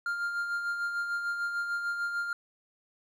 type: tone with tremolo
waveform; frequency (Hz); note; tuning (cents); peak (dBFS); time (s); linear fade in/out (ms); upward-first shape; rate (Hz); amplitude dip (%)
triangle; 1400; F6; +4; -26; 0.06-2.33; 2; sine; 6.7; 45
effects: none